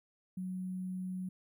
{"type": "tone with sample-and-hold", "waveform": "sine", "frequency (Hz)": 184.7, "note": "F#3", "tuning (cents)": -3, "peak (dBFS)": -36, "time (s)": [0.37, 1.29], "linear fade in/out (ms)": 5, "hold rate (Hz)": 11025, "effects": []}